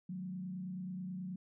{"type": "tone with frequency modulation", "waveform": "sine", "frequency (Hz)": 183.9, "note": "F#3", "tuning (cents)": -10, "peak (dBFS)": -39, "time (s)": [0.09, 1.36], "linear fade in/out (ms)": 5, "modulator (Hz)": 29.3, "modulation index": 0.57, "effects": []}